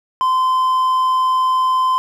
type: tone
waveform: triangle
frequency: 1031 Hz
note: C6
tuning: 26 cents flat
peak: -11 dBFS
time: 0.21-1.98 s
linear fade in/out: 0 ms
effects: none